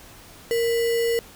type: tone with sample-and-hold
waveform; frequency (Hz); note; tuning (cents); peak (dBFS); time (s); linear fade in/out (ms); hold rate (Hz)
sine; 464.7; A#4; -5; -19; 0.51-1.19; 0; 2450
effects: pink hiss -46 dBFS RMS until 1.35 s